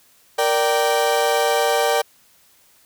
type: chord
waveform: 35% pulse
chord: G minor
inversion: first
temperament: equal with one note detuned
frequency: 466.2 / 587.3 / 778.6 Hz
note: Bb4 / D5 / G5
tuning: 0 / 0 / -12 cents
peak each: -19 dBFS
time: 0.38-2.02 s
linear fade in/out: 10 ms
effects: white hiss -55 dBFS RMS until 2.85 s